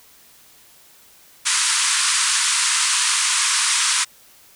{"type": "band-pass noise", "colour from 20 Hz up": "white", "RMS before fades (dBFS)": -19, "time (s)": [1.45, 4.05], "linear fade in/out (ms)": 20, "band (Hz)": [940, 9900], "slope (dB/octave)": 96, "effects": ["white hiss -50 dBFS RMS until 4.55 s"]}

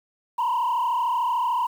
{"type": "tone with frequency modulation", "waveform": "sine", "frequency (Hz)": 967, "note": "B5", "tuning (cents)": -37, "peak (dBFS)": -19, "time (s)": [0.38, 1.67], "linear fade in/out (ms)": 10, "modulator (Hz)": 33.4, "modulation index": 1.6, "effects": ["tanh soft clip ceiling -18 dBFS", "8-bit"]}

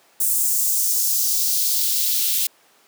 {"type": "noise with high-pass filter sweep", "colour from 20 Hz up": "blue", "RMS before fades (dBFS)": -20, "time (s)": [0.2, 2.47], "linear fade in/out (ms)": 5, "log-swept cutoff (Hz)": [8400, 3100], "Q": 1.7, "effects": ["pink hiss -55 dBFS RMS until 2.87 s", "high-pass 400 Hz 12 dB/octave"]}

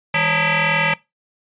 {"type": "tone with frequency modulation", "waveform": "sine", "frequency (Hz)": 159.7, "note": "D#3", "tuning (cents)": 45, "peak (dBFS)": -15, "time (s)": [0.14, 0.94], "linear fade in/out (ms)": 5, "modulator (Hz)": 361, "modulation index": 7.4, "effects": ["noise-tail reverb RT60 0.2 s tail -20 dB re dry", "resampled to 8000 Hz"]}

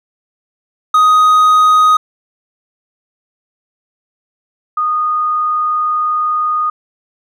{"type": "tone pair in turn", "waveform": ["triangle", "sine"], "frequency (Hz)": [1250, 1232.8], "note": ["D#6", "D#6"], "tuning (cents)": [8, -16], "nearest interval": "unison", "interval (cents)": 24, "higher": "first", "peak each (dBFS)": [-4, -12], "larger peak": "first", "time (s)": [[0.94, 1.97], [4.77, 6.7]], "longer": "second", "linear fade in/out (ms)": 5, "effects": []}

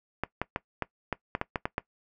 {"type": "clicks", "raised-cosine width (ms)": 0.5, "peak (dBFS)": -13, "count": 10, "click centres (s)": [0.236, 0.416, 0.561, 0.823, 1.127, 1.351, 1.414, 1.558, 1.655, 1.781], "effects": ["noise-tail reverb RT60 0.1 s tail -20 dB re dry"]}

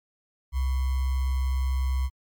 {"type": "tone with sample-and-hold", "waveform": "sine", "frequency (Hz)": 65.41, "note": "C2", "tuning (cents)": 0, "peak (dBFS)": -22, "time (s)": [0.52, 2.1], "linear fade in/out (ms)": 50, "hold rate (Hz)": 1050, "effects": ["MP3 96 kbps"]}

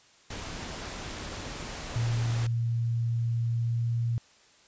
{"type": "noise", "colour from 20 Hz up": "pink", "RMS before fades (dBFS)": -38, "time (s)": [0.3, 2.47], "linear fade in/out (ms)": 5}
{"type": "tone with pitch glide", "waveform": "sine", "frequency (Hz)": [116.54, 117.22], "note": ["A#2", "A#2"], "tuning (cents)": [0, 10], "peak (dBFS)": -25, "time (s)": [1.96, 4.18], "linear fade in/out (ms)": 0, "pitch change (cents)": 10, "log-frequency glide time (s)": [3.5, 3.88]}
{"effects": ["white hiss -59 dBFS RMS until 4.67 s", "resampled to 16000 Hz"]}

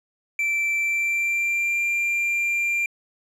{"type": "tone with pitch glide", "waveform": "triangle", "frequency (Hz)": [2336, 2380], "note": ["D7", "D7"], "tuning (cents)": [-10, 22], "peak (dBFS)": -19, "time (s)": [0.39, 2.86], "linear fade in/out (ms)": 2, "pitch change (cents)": 32, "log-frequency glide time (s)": [0.77, 1.82], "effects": ["resampled to 32000 Hz"]}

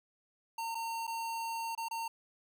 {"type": "tone with dropouts", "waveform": "square", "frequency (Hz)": 913, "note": "A#5", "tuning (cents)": -36, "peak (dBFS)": -36, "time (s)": [0.58, 2.08], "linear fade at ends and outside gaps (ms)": 5, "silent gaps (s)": [[0.747, 0.751], [1.069, 1.076], [1.751, 1.776], [1.885, 1.91]], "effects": []}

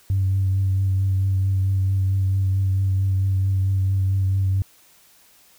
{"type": "tone with vibrato", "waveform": "sine", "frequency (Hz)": 96, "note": "G2", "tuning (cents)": -36, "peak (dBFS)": -16, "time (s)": [0.1, 4.62], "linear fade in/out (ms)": 0, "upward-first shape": "triangle", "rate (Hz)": 4.5, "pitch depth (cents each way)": 25, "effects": ["tanh soft clip ceiling -13 dBFS", "white hiss -54 dBFS RMS until 5.58 s"]}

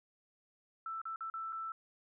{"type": "tone with dropouts", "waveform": "sine", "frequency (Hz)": 1326, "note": "E6", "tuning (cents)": 10, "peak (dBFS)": -38, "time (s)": [0.86, 1.72], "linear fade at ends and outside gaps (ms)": 2, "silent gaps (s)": [[1.016, 1.054], [1.16, 1.207], [1.3, 1.339], [1.524, 1.528]], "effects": []}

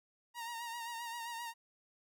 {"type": "tone with vibrato", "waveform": "sawtooth", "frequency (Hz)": 935, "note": "A#5", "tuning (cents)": 5, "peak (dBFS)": -37, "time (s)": [0.34, 1.54], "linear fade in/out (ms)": 50, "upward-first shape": "sine", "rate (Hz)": 7.6, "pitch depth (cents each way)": 43, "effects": []}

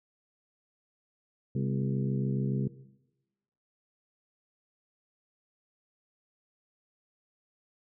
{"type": "harmonic tone with a mistuned harmonic", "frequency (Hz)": 67, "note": "C2", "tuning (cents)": 42, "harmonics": [2, 3, 4, 5, 6, 7], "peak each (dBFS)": [-29, -33, -39, -42, -41, -45], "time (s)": [1.55, 2.68], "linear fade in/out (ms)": 5, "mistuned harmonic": 4, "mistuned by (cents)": -95, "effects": ["noise-tail reverb RT60 1.0 s tail -17 dB re dry"]}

